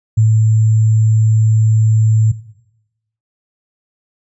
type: tone with sample-and-hold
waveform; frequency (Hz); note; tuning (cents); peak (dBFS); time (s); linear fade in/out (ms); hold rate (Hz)
sine; 110; A2; 0; -7; 0.17-2.32; 10; 7350
effects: noise-tail reverb RT60 0.9 s tail -18 dB re dry + resampled to 22050 Hz